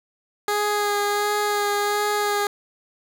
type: tone with vibrato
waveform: 15% pulse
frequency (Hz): 412.9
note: G#4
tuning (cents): -10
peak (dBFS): -14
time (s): 0.48-2.47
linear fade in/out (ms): 2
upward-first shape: sine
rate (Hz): 1.4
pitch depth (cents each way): 15
effects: none